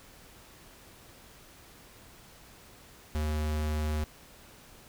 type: tone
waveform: square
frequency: 76.4 Hz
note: D#2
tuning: 31 cents flat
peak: -29 dBFS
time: 3.15-4.04 s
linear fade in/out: 0 ms
effects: pink hiss -54 dBFS RMS until 4.88 s